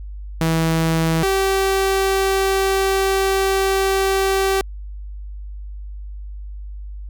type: tone pair in turn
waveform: sawtooth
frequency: 162.6 / 386.7 Hz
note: E3 / G4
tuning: -23 / -24 cents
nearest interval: octave + minor third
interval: 1499 cents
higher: second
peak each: -12 dBFS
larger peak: neither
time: 0.41-1.23 / 1.23-4.61 s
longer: second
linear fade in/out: 0 ms
effects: added 50 Hz sine -29 dBFS peak until 7.09 s